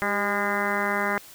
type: harmonic tone with a mistuned harmonic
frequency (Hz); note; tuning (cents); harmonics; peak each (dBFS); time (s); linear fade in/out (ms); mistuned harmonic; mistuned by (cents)
203.4; G#3; -36; 1 / 2 / 3 / 4 / 5 / 6 / 7 / 8 / 9 / 10; -32 / -32 / -32 / -32 / -32 / -32 / -32 / -32 / -32 / -32; 0.02-1.18; 0; 2; -36
effects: white hiss -47 dBFS RMS until 1.34 s